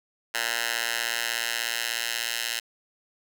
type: tone with high-pass filter sweep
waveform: 10% pulse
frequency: 116.54 Hz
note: A#2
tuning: in tune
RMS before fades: -29 dBFS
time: 0.34-2.6 s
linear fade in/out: 10 ms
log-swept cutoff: 1500 to 2500 Hz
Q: 1
effects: none